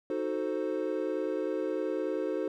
triangle chord, D# diminished seventh, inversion none, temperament equal, 311.1 / 370 / 440 / 523.3 Hz, D#4 / F#4 / A4 / C5, 0 / 0 / 0 / 0 cents, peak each -33 dBFS, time 0.1-2.48 s, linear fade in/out 2 ms, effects none

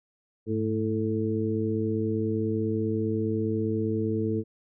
harmonic tone with a mistuned harmonic, 110 Hz, A2, in tune, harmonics 1 / 2 / 3 / 4, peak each -30 / -30 / -30 / -30 dBFS, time 0.46-4.44 s, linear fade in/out 50 ms, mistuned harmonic 1, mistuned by -85 cents, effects none

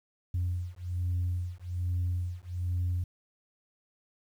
sine beating tone pair, 88.3 / 89.5 Hz, F2 / F2, +20 / +43 cents, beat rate 1.2 Hz, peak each -31 dBFS, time 0.34-3.04 s, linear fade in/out 5 ms, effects tanh soft clip ceiling -24 dBFS + 10-bit

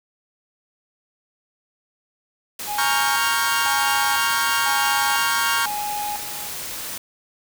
white noise, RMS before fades -31 dBFS, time 2.59-6.98 s, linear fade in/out 5 ms
triangle tone with tremolo, 830.6 Hz, G#5, in tune, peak -23 dBFS, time 2.66-6.51 s, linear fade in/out 50 ms, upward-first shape square, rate 1 Hz, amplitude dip 80%
sawtooth chord, G half-diminished seventh, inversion first, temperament equal with one note detuned, 932.3 / 1108.7 / 1396.9 / 1585.3 Hz, Bb5 / Db6 / F6 / G6, 0 / 0 / 0 / +19 cents, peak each -21 dBFS, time 2.78-5.66 s, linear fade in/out 5 ms
effects none

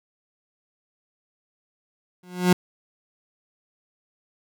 30% pulse tone with exponential growth, 180.2 Hz, F#3, 45 cents flat, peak -9 dBFS, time 2.23-2.53 s, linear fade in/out 5 ms, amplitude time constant 65 ms, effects none

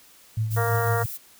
sine tone with tremolo, 110 Hz, A2, in tune, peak -20 dBFS, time 0.37-1.06 s, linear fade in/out 5 ms, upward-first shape triangle, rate 6 Hz, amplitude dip 60%
violet noise, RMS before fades -35 dBFS, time 0.5-1.18 s, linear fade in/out 20 ms
harmonic tone, 233.1 Hz, A#3, in tune, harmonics 2 / 3 / 4 / 5 / 6 / 7 / 8, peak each -27 / -29 / -33 / -32 / -31 / -38 / -35 dBFS, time 0.56-1.04 s, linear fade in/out 20 ms
effects white hiss -53 dBFS RMS until 1.39 s

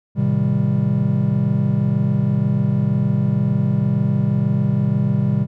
triangle chord, A half-diminished seventh, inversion none, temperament just, 110 / 132 / 158.4 / 198 Hz, A2 / C3 / Eb3 / G3, 0 / +16 / +31 / +18 cents, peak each -21 / -17 / -21 / -18 dBFS, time 0.15-5.47 s, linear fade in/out 50 ms, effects none

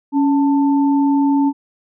sine tone pair together, 279.3 / 886.7 Hz, C#4 / A5, +13 / +13 cents, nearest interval octave + minor sixth, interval 2000 cents, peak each -12 / -22 dBFS, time 0.12-1.53 s, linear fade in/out 50 ms, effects none

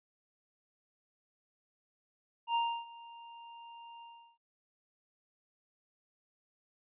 square tone with ADSR envelope, 932.3 Hz, A#5, in tune, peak -28 dBFS, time 2.47-4.38 s, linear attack 78 ms, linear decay 300 ms, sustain -21 dB, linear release 360 ms, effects resampled to 8000 Hz

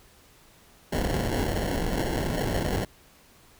pink noise with sample-and-hold, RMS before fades -27 dBFS, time 0.92-2.85 s, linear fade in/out 5 ms, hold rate 1225 Hz, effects pink hiss -56 dBFS RMS until 3.59 s

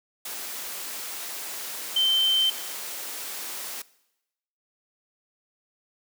sine tone in noise, 3104 Hz, G7, 18 cents flat, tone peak -19 dBFS, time 1.96-2.5 s, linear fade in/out 5 ms, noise white, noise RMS -35 dBFS, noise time 0.25-3.82 s, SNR +13 dB, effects noise-tail reverb RT60 0.9 s tail -20 dB re dry + high-pass 300 Hz 12 dB/octave

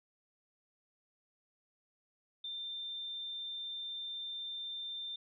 sine tone, 3584 Hz, A7, 31 cents sharp, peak -39 dBFS, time 2.44-5.16 s, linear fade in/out 5 ms, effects none

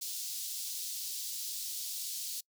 pink high-pass noise, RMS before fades -39 dBFS, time 0.01-2.41 s, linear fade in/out 10 ms, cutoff 4100 Hz, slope 24 dB/octave, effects noise-tail reverb RT60 0.1 s tail -26 dB re dry

